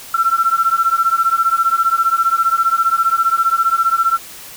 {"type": "beating tone pair", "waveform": "sine", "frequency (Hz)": [1340, 1355], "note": ["E6", "E6"], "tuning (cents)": [28, 47], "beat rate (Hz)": 15, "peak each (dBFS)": -15, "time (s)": [0.14, 4.18], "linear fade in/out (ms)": 5, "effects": ["white hiss -35 dBFS RMS until 4.56 s"]}